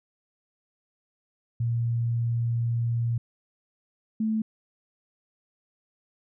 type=tone pair in turn; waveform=sine; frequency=117.3 / 219 Hz; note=A#2 / A3; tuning=+11 / -8 cents; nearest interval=major seventh; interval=1081 cents; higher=second; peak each=-23 / -23 dBFS; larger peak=neither; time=1.6-3.18 / 4.2-4.42 s; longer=first; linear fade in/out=5 ms; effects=none